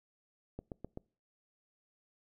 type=click train; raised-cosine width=2 ms; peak=-28 dBFS; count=4; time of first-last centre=0.59-0.974 s; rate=7.81 Hz; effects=noise-tail reverb RT60 0.4 s tail -25 dB re dry